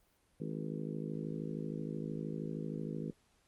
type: harmonic tone with a mistuned harmonic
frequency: 53 Hz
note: G#1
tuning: 36 cents sharp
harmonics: 3 / 4 / 5 / 6 / 7 / 8 / 9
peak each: -41 / -43 / -45 / -47 / -48 / -49 / -50 dBFS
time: 0.4-3.11 s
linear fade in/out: 5 ms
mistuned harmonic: 9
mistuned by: +24 cents
effects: pink hiss -72 dBFS RMS until 3.47 s + Opus 32 kbps